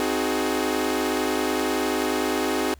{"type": "chord", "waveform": "sawtooth", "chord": "Ab dominant seventh", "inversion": "first", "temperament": "equal with one note detuned", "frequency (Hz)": [261.6, 311.1, 370, 420.9], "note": ["C4", "Eb4", "Gb4", "Ab4"], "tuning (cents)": [0, 0, 0, 23], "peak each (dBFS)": -24, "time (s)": [0, 2.74], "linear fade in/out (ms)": 0, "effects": ["added 69 Hz sine -45 dBFS peak until 2.79 s", "pink hiss -58 dBFS RMS until 2.79 s"]}